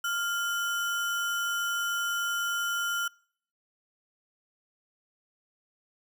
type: tone with sample-and-hold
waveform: sine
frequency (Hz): 1396.9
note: F6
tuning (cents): 0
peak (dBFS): -27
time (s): 0.04-3.08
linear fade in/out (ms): 5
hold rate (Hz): 4410
effects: noise-tail reverb RT60 0.6 s tail -26 dB re dry